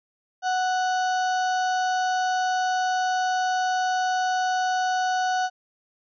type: harmonic tone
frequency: 740 Hz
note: F#5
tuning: in tune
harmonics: 1 / 2 / 4 / 5 / 6 / 7 / 8 / 9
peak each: -22 / -29 / -39 / -44 / -40 / -49 / -40 / -51 dBFS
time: 0.42-5.5 s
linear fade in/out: 50 ms
effects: none